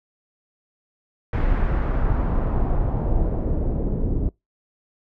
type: noise with low-pass filter sweep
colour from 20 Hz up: brown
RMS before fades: -21 dBFS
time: 1.33-4.29 s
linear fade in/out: 2 ms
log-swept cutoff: 2000 to 360 Hz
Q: 1.3
effects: noise-tail reverb RT60 0.2 s tail -25 dB re dry